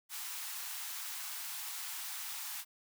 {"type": "high-pass noise", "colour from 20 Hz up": "white", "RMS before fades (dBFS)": -42, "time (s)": [0.09, 2.65], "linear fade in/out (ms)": 50, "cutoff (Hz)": 780, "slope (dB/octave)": 48, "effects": []}